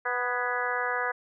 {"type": "harmonic tone with a mistuned harmonic", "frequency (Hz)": 246.9, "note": "B3", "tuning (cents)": 0, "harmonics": [2, 3, 4, 5, 6, 7, 8], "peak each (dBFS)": [-34, -35, -34, -34, -34, -32, -37], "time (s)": [0.05, 1.12], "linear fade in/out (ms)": 10, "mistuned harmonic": 7, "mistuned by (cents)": -45, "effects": []}